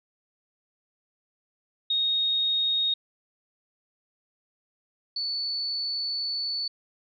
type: tone pair in turn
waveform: sine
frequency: 3729 / 4464 Hz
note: A#7 / C#8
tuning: 0 / +11 cents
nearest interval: minor third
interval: 311 cents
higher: second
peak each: -22 / -27 dBFS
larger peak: first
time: 1.9-2.94 / 5.16-6.68 s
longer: second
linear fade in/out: 5 ms
effects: none